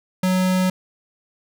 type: tone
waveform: square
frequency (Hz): 185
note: F#3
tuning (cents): 0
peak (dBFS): -17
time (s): 0.23-0.7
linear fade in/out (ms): 5
effects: none